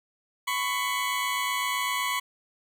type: tone pair together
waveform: 20% pulse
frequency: 1000.9 / 1108.7 Hz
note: B5 / C#6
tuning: +23 / 0 cents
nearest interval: major second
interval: 177 cents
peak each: -24 dBFS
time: 0.47-2.2 s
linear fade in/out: 10 ms
effects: none

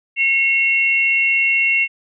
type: tone pair together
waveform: sine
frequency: 2175 / 2739 Hz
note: C#7 / F7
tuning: -33 / -34 cents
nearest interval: major third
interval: 399 cents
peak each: -16 dBFS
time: 0.16-1.88 s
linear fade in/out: 50 ms
effects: none

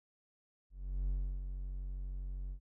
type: tone with ADSR envelope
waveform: triangle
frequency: 46.25 Hz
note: F#1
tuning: in tune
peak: -29 dBFS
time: 0.7-2.6 s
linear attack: 380 ms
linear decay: 320 ms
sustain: -7 dB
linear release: 85 ms
effects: none

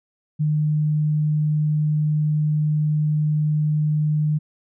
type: tone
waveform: sine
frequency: 151.8 Hz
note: D#3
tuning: 42 cents flat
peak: -17 dBFS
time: 0.39-4.39 s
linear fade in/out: 20 ms
effects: none

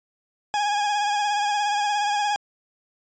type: tone with vibrato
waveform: 40% pulse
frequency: 826 Hz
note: G#5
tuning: 10 cents flat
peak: -20 dBFS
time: 0.54-2.36 s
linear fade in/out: 0 ms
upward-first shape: sine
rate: 17 Hz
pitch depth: 34 cents each way
effects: resampled to 16000 Hz

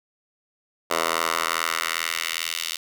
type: tone with high-pass filter sweep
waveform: 10% pulse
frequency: 82.41 Hz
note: E2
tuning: in tune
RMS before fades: -26 dBFS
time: 0.9-2.77 s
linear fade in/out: 10 ms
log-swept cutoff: 720 to 3300 Hz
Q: 1.3
effects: none

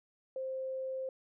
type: tone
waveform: sine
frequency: 525 Hz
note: C5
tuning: 6 cents sharp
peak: -35 dBFS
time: 0.36-1.09 s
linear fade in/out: 2 ms
effects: none

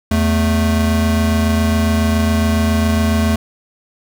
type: tone pair together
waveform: square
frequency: 82.41 / 220 Hz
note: E2 / A3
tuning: 0 / 0 cents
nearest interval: octave + perfect fourth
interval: 1700 cents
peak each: -16 / -16 dBFS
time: 0.11-3.36 s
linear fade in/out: 5 ms
effects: none

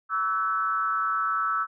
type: tone with frequency modulation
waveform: sine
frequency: 1318.5 Hz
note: E6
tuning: in tune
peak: -23 dBFS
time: 0.09-1.67 s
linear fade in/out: 50 ms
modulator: 183 Hz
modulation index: 0.79
effects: none

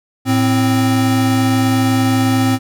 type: tone pair together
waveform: square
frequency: 110 / 261.6 Hz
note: A2 / C4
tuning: 0 / 0 cents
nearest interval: octave + minor third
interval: 1500 cents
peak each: -17 / -14 dBFS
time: 0.25-2.59 s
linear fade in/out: 50 ms
effects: none

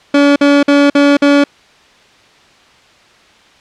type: tone bursts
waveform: 30% pulse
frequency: 285.2 Hz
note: C#4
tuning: 49 cents sharp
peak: -3 dBFS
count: 5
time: 0.14-1.44 s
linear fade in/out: 5 ms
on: 220 ms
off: 50 ms
effects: white hiss -45 dBFS RMS until 3.6 s + low-pass 4000 Hz 12 dB/octave

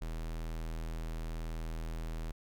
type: tone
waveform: square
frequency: 40.49 Hz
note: E1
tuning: 30 cents flat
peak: -37 dBFS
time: 0.01-2.32 s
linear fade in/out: 10 ms
effects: none

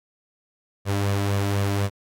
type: tone with flanger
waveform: sawtooth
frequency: 100 Hz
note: G2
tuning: 35 cents sharp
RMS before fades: -23 dBFS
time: 0.85-1.9 s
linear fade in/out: 50 ms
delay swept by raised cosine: 1.7 to 3.1 ms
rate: 4 Hz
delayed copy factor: +0.5
effects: AAC 64 kbps

